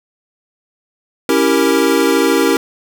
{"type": "chord", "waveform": "square", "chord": "C# diminished seventh", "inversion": "none", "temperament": "equal", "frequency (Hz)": [277.2, 329.6, 392, 466.2], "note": ["C#4", "E4", "G4", "Bb4"], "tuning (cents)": [0, 0, 0, 0], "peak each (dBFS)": -17, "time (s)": [1.29, 2.57], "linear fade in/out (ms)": 2, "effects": []}